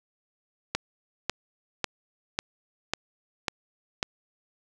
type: click train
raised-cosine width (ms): 0.2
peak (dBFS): -8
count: 7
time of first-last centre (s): 0.75-4.029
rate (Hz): 1.83
effects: none